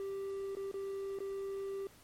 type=tone with dropouts; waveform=triangle; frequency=392 Hz; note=G4; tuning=in tune; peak=-35 dBFS; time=0-1.87 s; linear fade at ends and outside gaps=1 ms; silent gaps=0.551-0.569 / 0.714-0.741 / 1.188-1.204 s; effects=pink hiss -61 dBFS RMS until 2.03 s + MP3 64 kbps